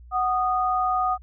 sine tone pair together, 741 / 1234.7 Hz, F#5 / D#6, +2 / -14 cents, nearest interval major sixth, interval 884 cents, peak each -23 dBFS, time 0.11-1.18 s, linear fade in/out 50 ms, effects added 60 Hz sine -43 dBFS peak until 1.22 s

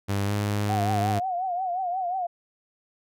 sawtooth tone with pitch glide, 99.9 to 103.24 Hz, G2 to G#2, +33 to -10 cents, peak -20 dBFS, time 0.08-1.2 s, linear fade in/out 20 ms, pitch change +57 cents, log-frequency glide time 0.25-0.33 s
sine tone with vibrato, 730 Hz, F#5, 24 cents flat, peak -25 dBFS, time 0.69-2.27 s, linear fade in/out 10 ms, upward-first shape triangle, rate 5.6 Hz, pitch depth 110 cents each way
effects none

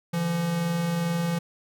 square tone pair together, 147.7 / 170.1 Hz, D3 / F3, +10 / -45 cents, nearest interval major second, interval 245 cents, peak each -36 / -25 dBFS, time 0.13-1.39 s, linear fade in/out 10 ms, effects none

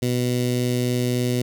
15% pulse tone with notch filter, 123.47 Hz, B2, in tune, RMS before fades -22 dBFS, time 0.02-1.42 s, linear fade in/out 5 ms, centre 1200 Hz, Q 0.55, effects none

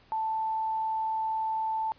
sine tone, 882 Hz, A5, 4 cents sharp, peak -27 dBFS, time 0.12-1.92 s, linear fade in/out 0 ms, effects pink hiss -60 dBFS RMS until 1.98 s + resampled to 11025 Hz

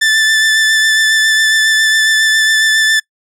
sawtooth tone with vibrato, 1760 Hz, A6, in tune, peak -5 dBFS, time 0.01-3 s, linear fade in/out 10 ms, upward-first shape sine, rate 7.3 Hz, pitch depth 16 cents each way, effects noise-tail reverb RT60 0.1 s tail -24 dB re dry + low-pass 9000 Hz 12 dB/octave

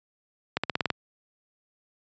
accelerating click train, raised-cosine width 0.3 ms, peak -9 dBFS, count 7, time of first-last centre 0.57-0.903 s, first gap 66 ms, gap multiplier 0.93, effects high-pass 100 Hz 12 dB/octave + resampled to 16000 Hz

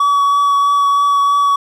triangle tone with vibrato, 1135 Hz, C#6, 41 cents sharp, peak -8 dBFS, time 0-1.56 s, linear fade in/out 5 ms, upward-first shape triangle, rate 3.1 Hz, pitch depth 13 cents each way, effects none

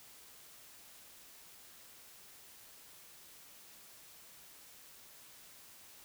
silence, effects white hiss -57 dBFS RMS until 6.04 s

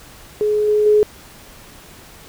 sine tone with level steps, 421.9 Hz, G#4, 27 cents sharp, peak -14 / -12 / -9 dBFS, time 0.41-1.03 s, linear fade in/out 0 ms, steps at 0.68 / 0.86 s, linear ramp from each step 2 ms, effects pink hiss -42 dBFS RMS until 2.28 s

